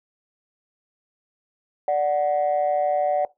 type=tone pair together; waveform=sine; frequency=587.3 / 740 Hz; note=D5 / F#5; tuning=0 / 0 cents; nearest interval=major third; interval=400 cents; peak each=-20 dBFS; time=1.88-3.25 s; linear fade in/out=2 ms; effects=noise-tail reverb RT60 0.2 s tail -20 dB re dry + tanh soft clip ceiling -14 dBFS